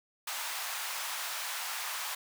pink high-pass noise, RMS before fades -37 dBFS, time 0.27-2.15 s, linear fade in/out 5 ms, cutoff 840 Hz, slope 24 dB/octave, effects none

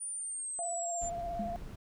sine exponential sweep, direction down, 9460 to 7170 Hz, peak -36 dBFS, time 0-1.1 s, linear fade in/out 20 ms
sine tone with vibrato, 689 Hz, F5, 24 cents flat, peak -35 dBFS, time 0.59-1.56 s, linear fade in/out 0 ms, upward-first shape square, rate 17 Hz, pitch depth 22 cents each way
brown noise, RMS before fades -44 dBFS, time 1.01-1.76 s, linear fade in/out 10 ms
sine tone with exponential decay, 207.7 Hz, G#3, in tune, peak -31 dBFS, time 1.39-1.68 s, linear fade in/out 5 ms, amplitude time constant 62 ms
effects none

